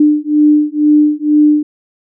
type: beating tone pair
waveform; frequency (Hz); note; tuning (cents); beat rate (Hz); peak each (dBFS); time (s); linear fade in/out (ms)
sine; 298.3 / 300.4; D4 / D4; +27 / +39; 2.1; -10; 0-1.63; 5
effects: none